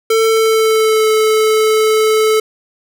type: tone with pitch glide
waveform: square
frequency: 446.7 to 435 Hz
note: A4 to A4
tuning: +26 to -20 cents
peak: -10 dBFS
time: 0.1-2.4 s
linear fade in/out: 5 ms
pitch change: -46 cents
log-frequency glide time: 0.25-1.08 s
effects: none